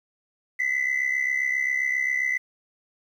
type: tone pair together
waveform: sine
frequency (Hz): 1975.5 / 2043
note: B6 / C7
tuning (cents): 0 / -42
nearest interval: minor second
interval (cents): 58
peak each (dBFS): -24 / -23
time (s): 0.59-2.38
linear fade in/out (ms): 10
effects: tanh soft clip ceiling -18 dBFS + 9-bit